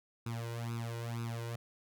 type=tone with flanger; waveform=sawtooth; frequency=116.54 Hz; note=A#2; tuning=in tune; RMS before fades=-39 dBFS; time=0.26-1.56 s; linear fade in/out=5 ms; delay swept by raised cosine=0.78 to 2.08 ms; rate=2.1 Hz; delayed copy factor=+1; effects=none